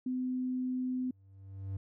sine tone, 254.4 Hz, C4, 48 cents flat, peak -31 dBFS, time 0.06-1.11 s, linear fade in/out 5 ms
triangle tone with exponential growth, 97 Hz, G2, 18 cents flat, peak -31 dBFS, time 0.89-1.77 s, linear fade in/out 5 ms, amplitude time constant 190 ms
effects none

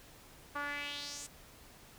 sawtooth tone with band-pass filter sweep, 288.3 Hz, D4, 32 cents flat, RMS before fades -41 dBFS, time 0.55-1.27 s, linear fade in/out 10 ms, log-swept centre 1200 to 8200 Hz, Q 3.1, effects pink hiss -57 dBFS RMS until 1.98 s

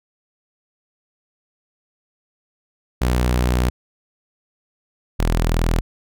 sawtooth tone pair in turn, 61.5 / 41.05 Hz, B1 / E1, -7 / -6 cents, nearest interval perfect fifth, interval 699 cents, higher first, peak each -12 dBFS, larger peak neither, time 3.01-3.7 / 5.19-5.81 s, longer first, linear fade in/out 10 ms, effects none

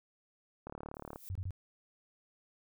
click train, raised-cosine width 1 ms, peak -29 dBFS, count 19, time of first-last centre 0.67-1.159 s, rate 36.8 Hz
violet noise with exponential growth, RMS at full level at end -47 dBFS, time 0.94-1.29 s, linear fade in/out 0 ms, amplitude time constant 74 ms
sine tone bursts, 93.1 Hz, F#2, 11 cents sharp, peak -35 dBFS, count 3, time 1.3-1.507 s, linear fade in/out 0 ms, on 53 ms, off 24 ms
effects none

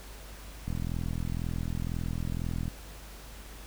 click train, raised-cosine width 5 ms, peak -21 dBFS, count 85, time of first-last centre 0.68-2.68 s, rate 42 Hz, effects added 50 Hz sine -45 dBFS peak until 3.66 s + pink hiss -49 dBFS RMS until 3.66 s

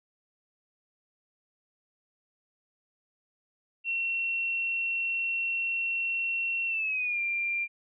sine tone with pitch glide, 2721 to 2382 Hz, F7 to D7, -46 to +24 cents, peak -27 dBFS, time 3.84-7.68 s, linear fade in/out 50 ms, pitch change -230 cents, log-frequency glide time 6.67-7.2 s, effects none

